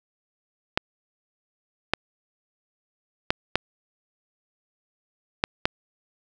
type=clicks; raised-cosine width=0.3 ms; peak=-3 dBFS; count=6; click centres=0.775 / 1.936 / 3.305 / 3.556 / 5.439 / 5.655 s; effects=none